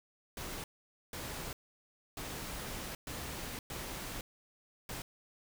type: noise bursts at uneven times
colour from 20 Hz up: pink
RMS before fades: -42 dBFS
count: 6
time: 0.37-0.64 / 1.13-1.53 / 2.17-2.95 / 3.07-3.59 / 3.7-4.21 / 4.89-5.02 s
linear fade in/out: 2 ms
effects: none